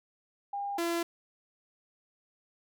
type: tone pair in turn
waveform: sine / sawtooth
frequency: 805 / 339.2 Hz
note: G5 / E4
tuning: +46 / +50 cents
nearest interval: octave + minor third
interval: 1496 cents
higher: first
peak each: -32 / -25 dBFS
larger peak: second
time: 0.53-0.78 / 0.78-1.03 s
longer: neither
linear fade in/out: 5 ms
effects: none